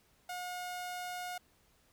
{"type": "tone", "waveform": "sawtooth", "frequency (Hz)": 720, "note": "F#5", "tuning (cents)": -47, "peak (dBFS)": -35, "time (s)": [0.29, 1.38], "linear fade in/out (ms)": 5, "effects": ["pink hiss -69 dBFS RMS until 1.92 s"]}